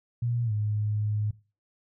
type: tone with pitch glide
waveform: sine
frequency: 119.2 to 105.58 Hz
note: A#2 to G#2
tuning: +39 to +29 cents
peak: -25 dBFS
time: 0.22-1.31 s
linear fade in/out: 5 ms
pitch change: -210 cents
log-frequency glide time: 0.44-0.52 s
effects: noise-tail reverb RT60 0.3 s tail -18 dB re dry